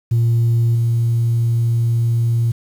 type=tone with level steps; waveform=sine; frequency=116.54 Hz; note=A#2; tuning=in tune; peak=-10 / -12 dBFS; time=0.11-2.52 s; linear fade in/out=10 ms; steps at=0.75 s; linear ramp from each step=5 ms; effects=tanh soft clip ceiling -10 dBFS + 7-bit